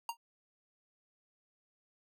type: tone with exponential decay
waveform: square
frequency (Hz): 932.3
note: A#5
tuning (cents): 0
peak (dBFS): -32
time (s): 0.09-0.17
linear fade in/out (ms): 2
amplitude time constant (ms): 16
effects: none